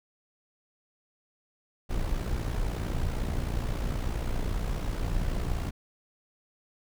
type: noise with amplitude modulation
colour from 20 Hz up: brown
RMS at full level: -27 dBFS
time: 1.89-5.71 s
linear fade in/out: 20 ms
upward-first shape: sine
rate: 59.6 Hz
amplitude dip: 60%
effects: none